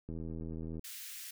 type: click train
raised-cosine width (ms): 3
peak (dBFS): -30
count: 58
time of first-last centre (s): 0.09-0.794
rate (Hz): 81
type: high-pass noise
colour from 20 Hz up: white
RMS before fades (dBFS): -46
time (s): 0.84-1.31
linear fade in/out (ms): 5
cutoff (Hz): 1700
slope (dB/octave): 24
effects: none